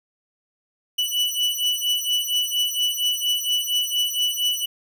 40% pulse beating tone pair, 2960 / 2964.3 Hz, F#7 / F#7, 0 / +3 cents, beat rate 4.3 Hz, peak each -23 dBFS, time 0.98-4.66 s, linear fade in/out 10 ms, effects none

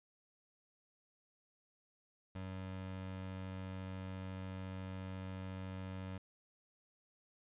25% pulse tone, 94.1 Hz, F#2, 30 cents sharp, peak -39 dBFS, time 2.35-6.18 s, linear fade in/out 5 ms, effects resampled to 8000 Hz

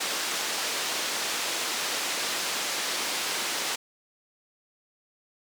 white band-pass noise, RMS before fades -30 dBFS, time 0-3.76 s, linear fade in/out 10 ms, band 290 to 6100 Hz, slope 12 dB/octave, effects none

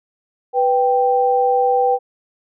sine tone pair together, 493.9 / 784 Hz, B4 / G5, 0 / 0 cents, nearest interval minor sixth, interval 800 cents, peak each -16 / -15 dBFS, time 0.53-1.99 s, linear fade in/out 50 ms, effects none

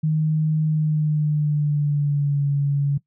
sine tone with pitch glide, 155.56 to 141.83 Hz, D#3 to C#3, 0 to +40 cents, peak -17 dBFS, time 0.03-2.98 s, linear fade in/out 10 ms, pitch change -160 cents, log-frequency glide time 0.66-2.46 s, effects noise-tail reverb RT60 0.1 s tail -19 dB re dry

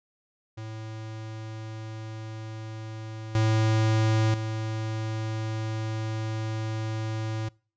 square tone with level steps, 110 Hz, A2, in tune, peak -36 / -21 / -29 dBFS, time 0.57-7.49 s, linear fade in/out 10 ms, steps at 3.35 / 4.34 s, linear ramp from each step 2 ms, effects noise-tail reverb RT60 0.4 s tail -25 dB re dry + resampled to 16000 Hz

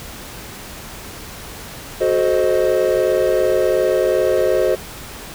triangle chord, F# diminished seventh, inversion none, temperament equal with one note detuned, 370 / 432.7 / 523.3 / 622.3 Hz, F#4 / A4 / C5 / Eb5, 0 / -29 / 0 / 0 cents, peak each -17 / -19 / -16 / -18 dBFS, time 2-4.76 s, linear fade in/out 20 ms, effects pink hiss -34 dBFS RMS until 5.34 s

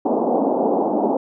pink band-pass noise, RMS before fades -19 dBFS, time 0.05-1.17 s, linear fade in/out 5 ms, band 220 to 880 Hz, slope 48 dB/octave, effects none

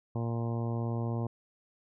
harmonic tone, 116.54 Hz, A#2, in tune, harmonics 1 / 2 / 3 / 4 / 5 / 6 / 7 / 8 / 9, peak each -31 / -37 / -41 / -43 / -45 / -47 / -48 / -49 / -50 dBFS, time 0.15-1.27 s, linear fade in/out 5 ms, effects none

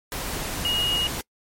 sine tone in noise, 2876 Hz, F#7, 50 cents flat, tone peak -21 dBFS, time 0.65-1.07 s, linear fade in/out 0 ms, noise pink, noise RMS -30 dBFS, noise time 0.12-1.21 s, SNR +6 dB, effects noise-tail reverb RT60 0.1 s tail -25 dB re dry + MP3 64 kbps

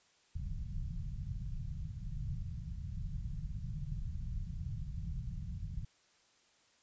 pink low-pass noise, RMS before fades -40 dBFS, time 0.35-5.85 s, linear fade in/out 5 ms, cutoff 170 Hz, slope 48 dB/octave, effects white hiss -69 dBFS RMS until 6.82 s + resampled to 16000 Hz

